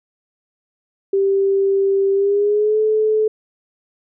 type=tone with pitch glide; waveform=sine; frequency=392 to 432.4 Hz; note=G4 to A4; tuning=0 to -30 cents; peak=-13 dBFS; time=1.13-3.28 s; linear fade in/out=5 ms; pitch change=+170 cents; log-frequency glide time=2.13-2.79 s; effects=none